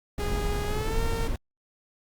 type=noise; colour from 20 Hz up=brown; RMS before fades=-28 dBFS; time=0.18-1.36 s; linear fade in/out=2 ms
type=tone with pitch glide; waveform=sawtooth; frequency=411.7 to 456.8 Hz; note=G#4 to A#4; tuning=-15 to -35 cents; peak=-28 dBFS; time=0.19-1.28 s; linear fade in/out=10 ms; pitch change=+180 cents; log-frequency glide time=0.65-1.01 s
effects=Opus 48 kbps